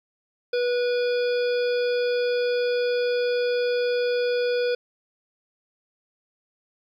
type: harmonic tone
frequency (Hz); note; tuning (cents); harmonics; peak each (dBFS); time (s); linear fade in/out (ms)
488.5; B4; -19; 1 / 3 / 5 / 7 / 9 / 10; -21 / -33 / -37 / -39 / -42 / -39; 0.53-4.75; 5
effects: 10-bit